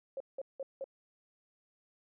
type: tone bursts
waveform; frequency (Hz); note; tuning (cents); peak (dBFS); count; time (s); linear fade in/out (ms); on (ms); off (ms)
sine; 540; C#5; -45; -36; 4; 0.17-0.842; 2; 33; 180
effects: none